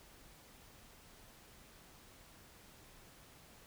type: silence
effects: pink hiss -60 dBFS RMS until 3.66 s